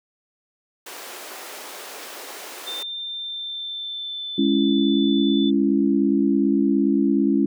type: high-pass noise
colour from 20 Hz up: pink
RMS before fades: -37 dBFS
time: 0.86-2.83 s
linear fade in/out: 5 ms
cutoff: 360 Hz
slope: 24 dB/octave
type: tone with pitch glide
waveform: sine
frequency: 3590 to 3500 Hz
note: A7 to A7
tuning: +34 to -10 cents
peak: -28 dBFS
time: 2.66-5.51 s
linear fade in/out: 20 ms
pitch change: -44 cents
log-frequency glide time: 3.01-4.75 s
type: chord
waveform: sine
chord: C# minor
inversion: second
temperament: equal with one note detuned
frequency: 207.7 / 277.2 / 334.6 Hz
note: G#3 / C#4 / E4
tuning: 0 / 0 / +26 cents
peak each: -21 / -19 / -22 dBFS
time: 4.38-7.46 s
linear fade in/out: 5 ms
effects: none